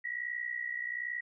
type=tone pair together; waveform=sine; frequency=1895 / 1956.2 Hz; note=A#6 / B6; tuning=+28 / -17 cents; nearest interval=minor second; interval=55 cents; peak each=-37 / -37 dBFS; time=0.04-1.21 s; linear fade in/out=10 ms; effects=none